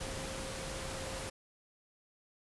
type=tone in noise; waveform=sine; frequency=531 Hz; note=C5; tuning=25 cents sharp; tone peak=-46 dBFS; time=0-1.3 s; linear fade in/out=10 ms; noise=pink; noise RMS=-41 dBFS; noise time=0-1.3 s; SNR=-8 dB; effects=resampled to 24000 Hz